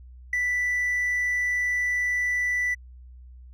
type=tone with ADSR envelope; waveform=triangle; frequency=1975.5 Hz; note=B6; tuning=in tune; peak=-16 dBFS; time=0.33-2.75 s; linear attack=4 ms; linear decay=5 ms; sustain=-4 dB; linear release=18 ms; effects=tanh soft clip ceiling -17 dBFS + added 62 Hz sine -43 dBFS peak until 3.53 s